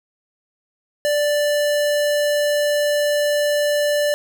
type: tone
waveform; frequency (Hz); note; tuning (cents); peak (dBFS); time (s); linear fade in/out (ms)
square; 587.3; D5; 0; -17; 1.05-4.14; 0
effects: none